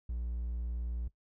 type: tone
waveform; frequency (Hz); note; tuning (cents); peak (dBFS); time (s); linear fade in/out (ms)
triangle; 59.3; A#1; +30; -32; 0.09-1.08; 5
effects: noise-tail reverb RT60 0.1 s tail -17 dB re dry